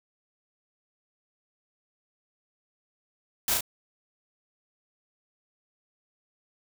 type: noise with echo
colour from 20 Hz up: white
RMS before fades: -26 dBFS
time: 3.48-3.54 s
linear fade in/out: 2 ms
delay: 34 ms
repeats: 2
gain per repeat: -2 dB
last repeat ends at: 3.608 s
effects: none